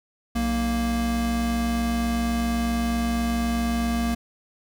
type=tone pair together; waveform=square; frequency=61.7 / 232.9 Hz; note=B1 / A#3; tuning=-1 / -1 cents; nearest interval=octave + major seventh; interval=2300 cents; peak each=-28 / -24 dBFS; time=0.35-4.15 s; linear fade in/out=10 ms; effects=none